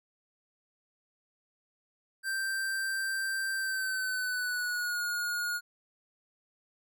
square tone with pitch glide, 1568 to 1437.9 Hz, G6 to F#6, 0 to -50 cents, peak -31 dBFS, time 2.23-5.61 s, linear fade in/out 50 ms, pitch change -150 cents, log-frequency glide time 3.55-5.01 s, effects none

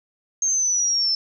sine linear sweep, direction down, 6430 to 5274 Hz, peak -18 dBFS, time 0.42-1.15 s, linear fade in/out 2 ms, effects none

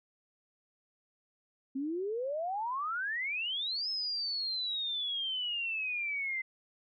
sine exponential two-way sweep, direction up then down, 260 to 5230 to 2054 Hz, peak -32 dBFS, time 1.75-6.42 s, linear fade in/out 10 ms, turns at 3.89 s, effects none

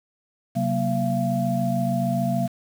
sine tone cluster, 132.9 / 187.4 / 234.2 / 681 Hz, C3 / F#3 / A#3 / F5, +27 / +22 / +8 / -44 cents, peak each -26 dBFS, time 0.55-2.48 s, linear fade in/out 20 ms, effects 7-bit

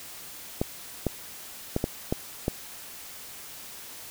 clicks, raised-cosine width 2 ms, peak -11 dBFS, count 6, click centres 0.615 / 1.067 / 1.764 / 1.841 / 2.125 / 2.481 s, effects white hiss -43 dBFS RMS until 4.1 s

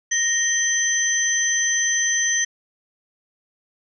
sine tone cluster, 1861 / 3174 / 6070 Hz, A#6 / G7 / F#8, -3 / +21 / +43 cents, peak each -22 / -29 / -20 dBFS, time 0.11-2.45 s, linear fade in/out 10 ms, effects none

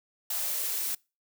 blue noise with high-pass filter sweep, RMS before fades -31 dBFS, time 0.3-0.95 s, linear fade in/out 5 ms, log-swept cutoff 770 to 250 Hz, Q 3.2, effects noise-tail reverb RT60 0.3 s tail -26 dB re dry

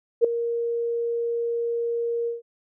sine tone with ADSR envelope, 468.3 Hz, A#4, 8 cents sharp, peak -10 dBFS, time 0.21-2.42 s, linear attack 34 ms, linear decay 3 ms, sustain -13 dB, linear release 150 ms, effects none

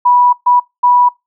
sine tone bursts at uneven times, 980 Hz, B5, 14 cents flat, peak -6 dBFS, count 3, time 0.05-0.33 / 0.46-0.6 / 0.83-1.09 s, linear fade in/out 10 ms, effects noise-tail reverb RT60 0.2 s tail -23 dB re dry

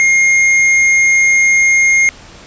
sine tone with tanh clipping, 2133 Hz, C7, 33 cents sharp, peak -9 dBFS, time 0-2.09 s, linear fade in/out 0 ms, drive 14 dB, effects pink hiss -37 dBFS RMS until 2.46 s + resampled to 16000 Hz

